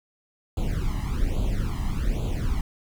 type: noise with flanger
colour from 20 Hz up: brown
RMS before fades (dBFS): -25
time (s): 0.57-2.61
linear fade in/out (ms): 2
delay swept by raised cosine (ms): 0.27 to 1.02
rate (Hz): 1.2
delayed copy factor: +0.95
effects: none